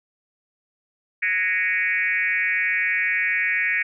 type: tone with frequency modulation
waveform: sine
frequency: 2051 Hz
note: C7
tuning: 35 cents flat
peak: -19 dBFS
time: 1.22-3.83 s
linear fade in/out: 10 ms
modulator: 193 Hz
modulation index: 1.9
effects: none